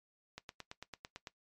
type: click train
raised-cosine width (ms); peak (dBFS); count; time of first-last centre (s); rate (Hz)
0.2; -27; 9; 0.38-1.272; 8.97
effects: noise-tail reverb RT60 0.1 s tail -17 dB re dry + MP3 96 kbps